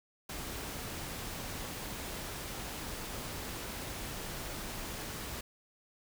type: noise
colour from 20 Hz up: pink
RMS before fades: -41 dBFS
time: 0.29-5.41 s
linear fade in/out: 5 ms
effects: none